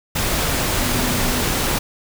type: tone in noise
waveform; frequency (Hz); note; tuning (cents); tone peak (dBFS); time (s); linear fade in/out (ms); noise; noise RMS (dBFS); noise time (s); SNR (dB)
sine; 246.9; B3; 0; -26; 0.8-1.42; 10; pink; -20; 0.15-1.79; -9
effects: none